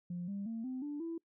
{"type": "tone with pitch steps", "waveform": "sine", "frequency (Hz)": [175.8, 199.62, 226.7, 257.4, 292.3, 331.9], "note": ["F3", "G3", "A#3", "C4", "D4", "E4"], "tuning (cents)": [12, 32, -48, -28, -8, 12], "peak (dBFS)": -36, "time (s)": [0.1, 1.18], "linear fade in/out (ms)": 5, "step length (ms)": 180, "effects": ["noise-tail reverb RT60 0.1 s tail -24 dB re dry", "tanh soft clip ceiling -33 dBFS"]}